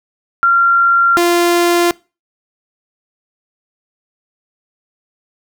sine / sawtooth tone pair in turn, 1379 / 346.5 Hz, F6 / F4, -22 / -14 cents, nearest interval 2 octaves, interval 2392 cents, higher first, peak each -7 / -6 dBFS, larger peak second, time 0.43-1.17 / 1.17-1.91 s, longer neither, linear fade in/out 0 ms, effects noise-tail reverb RT60 0.3 s tail -23 dB re dry

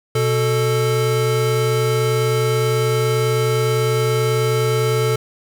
square tone pair together, 123.47 / 440 Hz, B2 / A4, 0 / 0 cents, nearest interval octave + minor seventh, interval 2200 cents, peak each -19 dBFS, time 0.15-5.16 s, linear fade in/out 5 ms, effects none

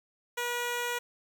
10% pulse tone, 482.4 Hz, B4, 41 cents flat, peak -22 dBFS, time 0.37-0.99 s, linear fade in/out 10 ms, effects 10-bit

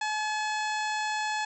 harmonic tone, 855 Hz, A5, 50 cents flat, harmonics 1 / 2 / 3 / 4 / 5 / 6 / 7 / 8 / 9, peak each -30 / -33 / -38 / -42 / -41 / -47 / -49 / -46 / -46 dBFS, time 0.01-1.45 s, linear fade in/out 5 ms, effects none

